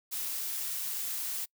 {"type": "noise", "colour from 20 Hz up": "blue", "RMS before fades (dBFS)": -35, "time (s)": [0.11, 1.46], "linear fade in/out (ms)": 20, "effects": ["noise-tail reverb RT60 0.1 s tail -26 dB re dry"]}